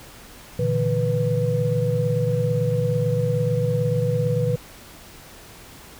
sine tone cluster, 117.5 / 146.6 / 164.3 / 491.2 Hz, A#2 / D3 / E3 / B4, +14 / -3 / -5 / -9 cents, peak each -23 / -25 / -27 / -23 dBFS, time 0.59-4.56 s, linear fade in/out 5 ms, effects pink hiss -44 dBFS RMS until 5.99 s

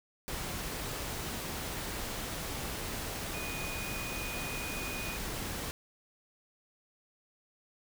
sine tone in noise, 2473 Hz, D#7, 11 cents flat, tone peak -41 dBFS, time 3.34-5.17 s, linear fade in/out 0 ms, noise pink, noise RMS -38 dBFS, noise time 0.28-5.71 s, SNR -6 dB, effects none

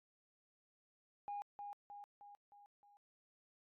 sine tone with echo, 816 Hz, G#5, 31 cents flat, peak -40 dBFS, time 1.28-1.42 s, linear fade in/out 0 ms, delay 310 ms, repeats 5, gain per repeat -5 dB, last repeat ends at 2.97 s, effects tanh soft clip ceiling -38 dBFS + AAC 64 kbps

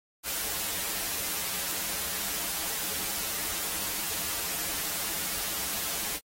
white noise with comb filter, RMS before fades -32 dBFS, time 0.23-6.2 s, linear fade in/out 50 ms, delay 8 ms, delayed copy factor -0.8, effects AAC 48 kbps

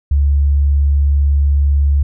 sine tone, 71 Hz, C#2, 42 cents sharp, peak -9 dBFS, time 0.11-2.03 s, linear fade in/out 5 ms, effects none

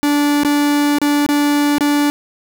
45% pulse tone with dropouts, 290.9 Hz, D4, 16 cents flat, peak -12 dBFS, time 0.03-2.1 s, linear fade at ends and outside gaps 0 ms, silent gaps 0.434-0.448 / 0.985-1.016 / 1.264-1.289 / 1.783-1.808 s, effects none

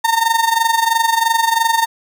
35% pulse tone with amplitude modulation, 913 Hz, A#5, 36 cents flat, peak -8 dBFS, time 0.04-1.86 s, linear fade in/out 10 ms, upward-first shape sine, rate 23 Hz, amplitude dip 75%, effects none

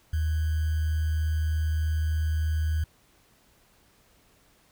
sine tone with sample-and-hold, 78.4 Hz, D#2, 14 cents sharp, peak -23 dBFS, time 0.13-2.84 s, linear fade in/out 5 ms, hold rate 1575 Hz, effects pink hiss -62 dBFS RMS until 4.71 s

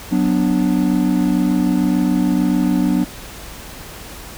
triangle chord, B minor, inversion second, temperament equal, 185 / 246.9 / 293.7 Hz, F#3 / B3 / D4, 0 / 0 / 0 cents, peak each -16 dBFS, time 0.11-3.05 s, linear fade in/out 20 ms, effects added 50 Hz sine -40 dBFS peak until 4.37 s + pink hiss -35 dBFS RMS until 4.37 s

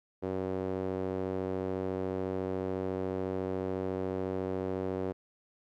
sawtooth tone with band-pass filter, 94 Hz, F#2, 28 cents sharp, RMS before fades -34 dBFS, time 0.22-5.13 s, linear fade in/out 20 ms, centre 430 Hz, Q 1.8, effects none

